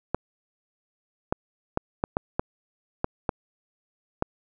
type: clicks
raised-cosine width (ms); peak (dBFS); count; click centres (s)
1; -9; 9; 0.146 / 1.325 / 1.774 / 2.039 / 2.169 / 2.395 / 3.044 / 3.292 / 4.224
effects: none